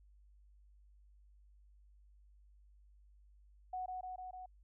sine tone with echo, 739 Hz, F#5, 2 cents flat, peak -38 dBFS, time 3.73-3.86 s, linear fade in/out 5 ms, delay 150 ms, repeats 4, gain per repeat -2 dB, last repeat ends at 4.46 s, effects added 50 Hz sine -61 dBFS peak until 4.63 s

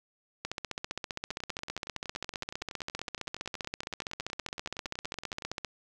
two click trains, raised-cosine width 0.2 ms, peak -23 / -17 dBFS, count 46 / 80, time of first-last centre 1.31-5.516 / 0.45-5.647 s, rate 10.7 / 15.2 Hz, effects none

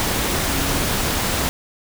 sine tone in noise, 277.2 Hz, C#4, in tune, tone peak -29 dBFS, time 0.47-0.83 s, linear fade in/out 0 ms, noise pink, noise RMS -21 dBFS, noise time 0-1.49 s, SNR -11 dB, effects none

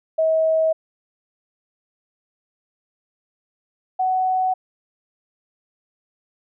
sine tone pair in turn, 640 / 746.5 Hz, D#5 / F#5, +49 / +15 cents, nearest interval minor third, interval 266 cents, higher second, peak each -15 / -17 dBFS, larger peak first, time 0.18-0.73 / 3.99-4.54 s, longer neither, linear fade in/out 10 ms, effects none

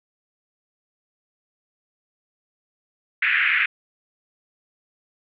white band-pass noise, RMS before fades -20 dBFS, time 3.22-3.66 s, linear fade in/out 5 ms, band 1500 to 2500 Hz, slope 48 dB/octave, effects none

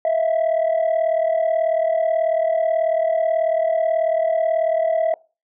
sine tone pair together, 643.7 / 682 Hz, E5 / F5, -41 / -41 cents, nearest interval minor second, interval 100 cents, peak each -16 / -20 dBFS, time 0.05-5.14 s, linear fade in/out 2 ms, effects noise-tail reverb RT60 0.3 s tail -22 dB re dry + tanh soft clip ceiling -13 dBFS

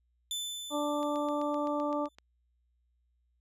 sawtooth tone with exponential decay, 3520 Hz, A7, in tune, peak -29 dBFS, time 0.31-2.15 s, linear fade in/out 1 ms, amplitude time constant 400 ms
harmonic tone, 293.7 Hz, D4, in tune, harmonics 1 / 2 / 3 / 4, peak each -33 / -33 / -37 / -37 dBFS, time 0.7-2.09 s, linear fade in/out 50 ms
click train, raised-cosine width 0.2 ms, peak -32 dBFS, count 10, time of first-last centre 1.03-2.185 s, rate 7.79 Hz
effects added 60 Hz sine -70 dBFS peak until 3.4 s + resampled to 32000 Hz

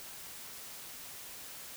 silence, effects white hiss -47 dBFS RMS until 1.76 s

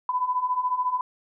sine beating tone pair, 991 / 1005 Hz, B5 / B5, +6 / +30 cents, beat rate 14 Hz, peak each -28 / -24 dBFS, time 0.09-1.01 s, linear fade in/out 2 ms, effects none

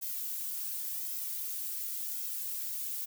violet noise with flanger, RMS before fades -37 dBFS, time 0.01-3.06 s, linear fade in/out 20 ms, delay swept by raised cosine 1.7 to 3 ms, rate 0.91 Hz, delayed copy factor -1, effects none

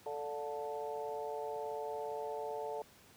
harmonic tone with a mistuned harmonic, 146.83 Hz, D3, in tune, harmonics 3 / 4 / 5 / 6, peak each -41 / -44 / -45 / -44 dBFS, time 0.06-2.82 s, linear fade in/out 2 ms, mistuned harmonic 5, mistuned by -42 cents, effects pink hiss -61 dBFS RMS until 3.16 s + high-pass 80 Hz 12 dB/octave

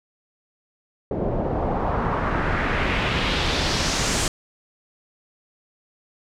pink noise with low-pass filter sweep, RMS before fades -23 dBFS, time 1.11-4.28 s, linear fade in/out 2 ms, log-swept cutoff 480 to 8100 Hz, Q 1.8, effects none

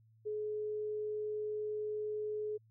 sine tone, 424.4 Hz, G#4, 38 cents sharp, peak -35 dBFS, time 0.25-2.58 s, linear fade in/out 20 ms, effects added 111 Hz sine -63 dBFS peak until 2.7 s

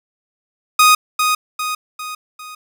sawtooth tone with echo, 1244.5 Hz, D#6, in tune, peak -4 dBFS, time 0.79-0.95 s, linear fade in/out 5 ms, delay 400 ms, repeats 4, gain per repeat -6 dB, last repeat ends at 2.55 s, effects none

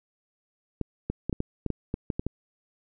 clicks, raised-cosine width 3 ms, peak -15 dBFS, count 11, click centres 0.813 / 1.1 / 1.296 / 1.328 / 1.404 / 1.663 / 1.703 / 1.941 / 2.102 / 2.195 / 2.266 s, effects none

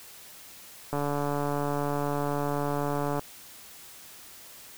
click train, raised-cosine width 1 ms, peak -16 dBFS, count 327, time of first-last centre 0.93-3.194 s, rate 144 Hz, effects white hiss -48 dBFS RMS until 4.77 s

